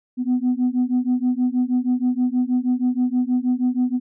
sine beating tone pair, 246.9 / 253.2 Hz, B3 / B3, 0 / +43 cents, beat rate 6.3 Hz, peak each -19 dBFS, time 0.17-4 s, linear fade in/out 50 ms, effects tanh soft clip ceiling -13 dBFS

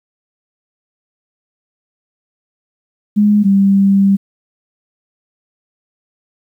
sine tone pair in turn, 207.9 / 196.68 Hz, G#3 / G3, +2 / +6 cents, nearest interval minor second, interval 96 cents, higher first, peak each -7 dBFS, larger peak neither, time 3.16-3.44 / 3.44-4.17 s, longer second, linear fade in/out 20 ms, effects 8-bit

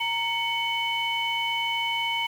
sine tone cluster, 927 / 2226 / 3017 Hz, A#5 / C#7 / F#7, -10 / +7 / +33 cents, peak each -28 dBFS, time 0-2.27 s, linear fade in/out 10 ms, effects tanh soft clip ceiling -17 dBFS + 8-bit

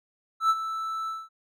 triangle tone with ADSR envelope, 1318.5 Hz, E6, in tune, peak -15 dBFS, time 0.4-1.29 s, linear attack 98 ms, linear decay 43 ms, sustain -12 dB, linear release 210 ms, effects none

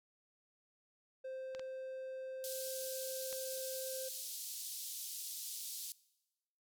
triangle tone, 523.3 Hz, C5, in tune, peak -40 dBFS, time 1.24-4.09 s, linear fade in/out 10 ms
clicks, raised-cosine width 0.2 ms, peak -31 dBFS, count 3, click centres 1.549 / 1.595 / 3.328 s
white band-pass noise, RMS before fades -45 dBFS, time 2.44-5.92 s, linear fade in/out 0 ms, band 3700 to 15000 Hz, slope 24 dB/octave
effects noise-tail reverb RT60 1.0 s tail -21 dB re dry

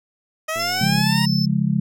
15% pulse linear sweep, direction up, 622.3 to 953 Hz, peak -16 dBFS, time 0.48-1.26 s, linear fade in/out 10 ms
click train, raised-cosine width 2 ms, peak -25 dBFS, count 52, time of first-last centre 0.56-1.011 s, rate 113 Hz
triangle tone, 5274 Hz, E8, in tune, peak -23 dBFS, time 0.59-1.46 s, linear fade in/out 10 ms
sine chord, Db major, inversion none, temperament just, 138.59 / 173.24 / 207.9 Hz, Db3 / F3 / Ab3, 0 / -14 / +2 cents, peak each -21 dBFS, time 0.81-1.8 s, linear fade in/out 5 ms
effects none

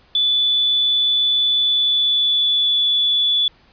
sine tone with pitch glide, 3474 to 3444 Hz, A7 to A7, -23 to -38 cents, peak -14 dBFS, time 0.15-3.48 s, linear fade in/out 2 ms, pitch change -15 cents, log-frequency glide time 1.56-2.83 s, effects pink hiss -53 dBFS RMS until 3.72 s + resampled to 11025 Hz

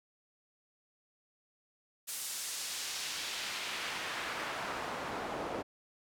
pink noise with band-pass filter sweep, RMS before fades -39 dBFS, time 2.07-5.63 s, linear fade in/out 20 ms, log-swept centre 10000 to 530 Hz, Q 0.83, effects none

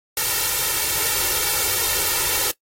white noise with comb filter, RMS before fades -21 dBFS, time 0.17-2.51 s, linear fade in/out 2 ms, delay 2.2 ms, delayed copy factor +1, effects noise-tail reverb RT60 0.1 s tail -21 dB re dry + AAC 48 kbps

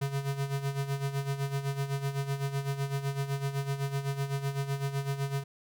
square tone with tremolo, 138.59 Hz, C#3, in tune, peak -28 dBFS, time 0.01-5.44 s, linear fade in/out 10 ms, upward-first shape sine, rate 7.9 Hz, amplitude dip 70%, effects none

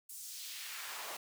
pink noise with high-pass filter sweep, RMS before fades -45 dBFS, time 0.09-1.17 s, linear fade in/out 5 ms, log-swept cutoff 9400 to 580 Hz, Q 1.2, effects none

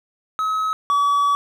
triangle tone pair in turn, 1281 / 1141.2 Hz, E6 / C#6, -50 / +50 cents, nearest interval major second, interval 200 cents, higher first, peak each -17 / -13 dBFS, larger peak second, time 0.39-0.73 / 0.9-1.35 s, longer second, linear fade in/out 0 ms, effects none

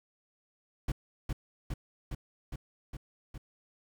brown noise with echo, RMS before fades -31 dBFS, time 0.88-0.92 s, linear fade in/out 5 ms, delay 410 ms, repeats 6, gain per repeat -2 dB, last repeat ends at 3.38 s, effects none

